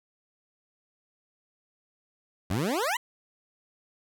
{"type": "exponential sweep", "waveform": "20% pulse", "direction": "up", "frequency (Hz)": [82.41, 1040], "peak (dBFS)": -21, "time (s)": [2.5, 2.97], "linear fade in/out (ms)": 5, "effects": []}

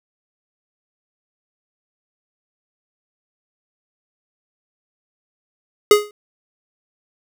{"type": "tone with exponential decay", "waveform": "square", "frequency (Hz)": 416.6, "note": "G#4", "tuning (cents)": 5, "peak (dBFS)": -4, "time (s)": [5.91, 6.11], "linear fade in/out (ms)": 2, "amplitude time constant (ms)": 42, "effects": []}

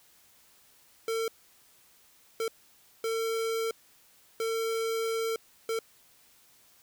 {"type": "tone bursts at uneven times", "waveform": "square", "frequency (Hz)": 451.5, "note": "A4", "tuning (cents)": 45, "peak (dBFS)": -29, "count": 5, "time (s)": [[1.08, 1.28], [2.4, 2.48], [3.04, 3.71], [4.4, 5.36], [5.69, 5.79]], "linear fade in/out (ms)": 2, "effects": ["white hiss -61 dBFS RMS until 6.82 s"]}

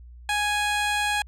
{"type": "tone", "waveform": "15% pulse", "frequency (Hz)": 830.6, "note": "G#5", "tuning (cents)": 0, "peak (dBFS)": -16, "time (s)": [0.29, 1.22], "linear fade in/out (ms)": 2, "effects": ["added 60 Hz sine -42 dBFS peak until 1.27 s", "low-pass 10000 Hz 12 dB/octave"]}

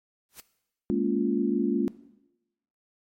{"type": "noise with exponential growth", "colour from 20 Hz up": "white", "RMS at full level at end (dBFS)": -39, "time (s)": [0.29, 0.4], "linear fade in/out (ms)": 0, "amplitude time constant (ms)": 23}
{"type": "chord", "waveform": "sine", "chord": "Bb minor seventh", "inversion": "third", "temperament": "equal with one note detuned", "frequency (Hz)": [207.7, 233.1, 281.7, 349.2], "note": ["Ab3", "Bb3", "Db4", "F4"], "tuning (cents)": [0, 0, 28, 0], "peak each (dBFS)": -28, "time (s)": [0.9, 1.88], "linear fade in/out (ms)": 0}
{"effects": ["noise-tail reverb RT60 0.9 s tail -17 dB re dry", "MP3 64 kbps"]}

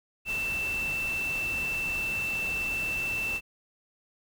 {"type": "tone in noise", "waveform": "sine", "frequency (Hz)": 2666, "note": "E7", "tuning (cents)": 19, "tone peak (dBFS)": -28, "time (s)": [0.25, 3.41], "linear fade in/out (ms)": 50, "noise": "pink", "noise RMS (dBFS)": -40, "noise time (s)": [0.25, 3.41], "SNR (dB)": 9, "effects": []}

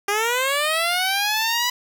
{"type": "linear sweep", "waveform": "10% pulse", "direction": "up", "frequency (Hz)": [397.5, 990], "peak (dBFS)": -11, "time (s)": [0.08, 1.7], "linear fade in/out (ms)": 5, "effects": []}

